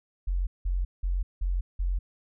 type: tone bursts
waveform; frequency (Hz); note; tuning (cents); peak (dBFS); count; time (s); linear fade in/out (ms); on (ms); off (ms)
sine; 44.8; F1; +45; -24; 5; 0.27-1.99; 10; 200; 180
effects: none